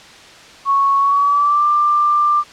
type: tone with pitch glide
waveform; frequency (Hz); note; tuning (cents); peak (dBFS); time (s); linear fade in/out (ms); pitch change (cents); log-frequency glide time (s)
sine; 1107 to 1186.5; C#6 to D6; -3 to +17; -11; 0.65-2.44; 50; +120; 0.98-1.66
effects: white hiss -40 dBFS RMS until 2.52 s + low-pass 5000 Hz 12 dB/octave